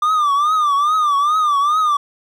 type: tone with vibrato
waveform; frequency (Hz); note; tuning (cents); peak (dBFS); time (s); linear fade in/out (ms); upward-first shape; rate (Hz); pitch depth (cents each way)
triangle; 1192; D6; +25; -11; 0.02-1.97; 5; triangle; 2.4; 130
effects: none